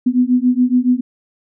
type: beating tone pair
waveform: sine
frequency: 245.9 / 253 Hz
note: B3 / B3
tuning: -7 / +42 cents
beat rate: 7.1 Hz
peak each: -14 dBFS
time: 0.06-1.01 s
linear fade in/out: 10 ms
effects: none